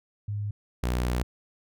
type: tone pair in turn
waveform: sine / sawtooth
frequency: 103.3 / 61.1 Hz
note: G#2 / B1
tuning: -9 / -18 cents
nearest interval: major sixth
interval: 909 cents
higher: first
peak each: -28 / -21 dBFS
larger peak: second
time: 0.28-0.51 / 0.83-1.23 s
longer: second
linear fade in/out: 5 ms
effects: none